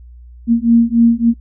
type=beating tone pair; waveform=sine; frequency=230.9 / 234.4 Hz; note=A#3 / A#3; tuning=-16 / +10 cents; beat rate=3.5 Hz; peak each=-11 dBFS; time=0.47-1.34 s; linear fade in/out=50 ms; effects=noise-tail reverb RT60 0.1 s tail -25 dB re dry + added 60 Hz sine -35 dBFS peak until 1.4 s